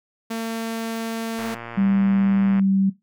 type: tone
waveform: sawtooth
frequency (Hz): 226.5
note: A#3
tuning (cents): -50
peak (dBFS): -21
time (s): 0.3-1.55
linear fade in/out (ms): 10
type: click train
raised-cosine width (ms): 0.5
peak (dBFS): -19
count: 142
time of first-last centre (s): 1.39-2.595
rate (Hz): 117
type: tone with pitch glide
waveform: sine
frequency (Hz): 196.2 to 193.72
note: G3 to G3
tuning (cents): +2 to -20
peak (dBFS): -16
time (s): 1.77-2.9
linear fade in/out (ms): 10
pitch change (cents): -22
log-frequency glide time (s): 2.48-2.68
effects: noise-tail reverb RT60 0.2 s tail -18 dB re dry